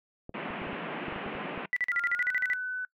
clicks, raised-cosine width 2 ms, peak -28 dBFS, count 11, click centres 0.294 / 0.505 / 0.617 / 0.67 / 0.731 / 1.083 / 1.125 / 1.162 / 1.263 / 1.352 / 1.577 s
pink band-pass noise, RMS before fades -37 dBFS, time 0.34-1.66 s, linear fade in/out 5 ms, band 160 to 2900 Hz, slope 48 dB/octave
sine tone bursts, 1975.5 Hz, B6, in tune, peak -25 dBFS, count 11, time 1.73-2.534 s, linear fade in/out 0 ms, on 34 ms, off 43 ms
sine tone with pitch glide, 1400 to 1500.5 Hz, F6 to F#6, +4 to +24 cents, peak -31 dBFS, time 1.92-2.85 s, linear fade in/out 2 ms, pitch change +120 cents, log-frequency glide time 2.1-2.32 s
effects noise-tail reverb RT60 0.1 s tail -24 dB re dry

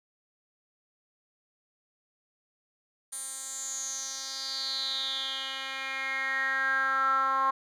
10% pulse tone with band-pass filter sweep, 267.6 Hz, C4, 39 cents sharp, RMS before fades -31 dBFS, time 3.12-7.51 s, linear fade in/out 10 ms, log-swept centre 9300 to 1100 Hz, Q 7, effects none

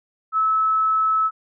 sine tone, 1300 Hz, E6, 24 cents flat, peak -16 dBFS, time 0.32-1.31 s, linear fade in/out 50 ms, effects none

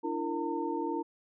sine tone cluster, 295.3 / 336.8 / 462 / 908 Hz, D4 / E4 / A#4 / A#5, +10 / +37 / -16 / -46 cents, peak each -36 / -34 / -38 / -36 dBFS, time 0.03-1.03 s, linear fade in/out 20 ms, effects none

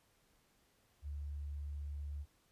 sine tone, 72.4 Hz, D2, 24 cents flat, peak -40 dBFS, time 1.02-2.26 s, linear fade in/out 50 ms, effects pink hiss -73 dBFS RMS until 2.51 s + resampled to 32000 Hz

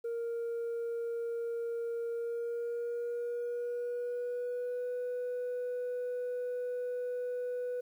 sine tone with pitch glide, 466.2 to 493.9 Hz, A#4 to B4, 0 to 0 cents, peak -31 dBFS, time 0.04-7.81 s, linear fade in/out 10 ms, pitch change +100 cents, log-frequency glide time 2.11-4.87 s, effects tanh soft clip ceiling -32 dBFS + 11-bit

